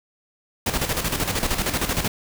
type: noise with tremolo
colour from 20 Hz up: pink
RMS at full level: -22 dBFS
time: 0.66-2.08 s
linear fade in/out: 5 ms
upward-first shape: square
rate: 13 Hz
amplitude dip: 60%
effects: none